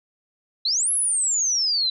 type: exponential two-way sweep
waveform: sine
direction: up then down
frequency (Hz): 3938 to 11190 to 3938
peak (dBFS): -19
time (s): 0.65-1.9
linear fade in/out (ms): 5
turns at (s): 0.92
effects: none